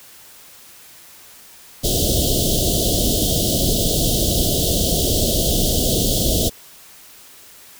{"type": "band-stop noise", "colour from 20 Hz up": "pink", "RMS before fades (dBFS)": -18, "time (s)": [1.83, 6.5], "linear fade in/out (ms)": 20, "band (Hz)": [700, 3000], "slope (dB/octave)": 96, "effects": ["white hiss -44 dBFS RMS until 7.79 s"]}